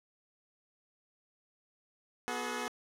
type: tone cluster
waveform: 10% pulse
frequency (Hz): 245 / 366.4 / 425.9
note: B3 / F#4 / G#4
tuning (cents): -14 / -17 / +44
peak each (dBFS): -30 / -35 / -30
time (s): 2.28-2.68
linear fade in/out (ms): 0
effects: low-pass 11000 Hz 12 dB/octave